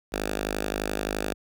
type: tone with notch filter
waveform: 5% pulse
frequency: 51.6 Hz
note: G#1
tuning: 10 cents flat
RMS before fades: -30 dBFS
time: 0.12-1.34 s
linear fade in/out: 10 ms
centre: 110 Hz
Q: 0.55
effects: none